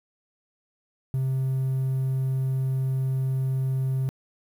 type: tone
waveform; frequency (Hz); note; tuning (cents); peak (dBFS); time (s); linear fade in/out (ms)
triangle; 132.1; C3; +17; -20; 1.14-4.09; 0
effects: tanh soft clip ceiling -16 dBFS + 9-bit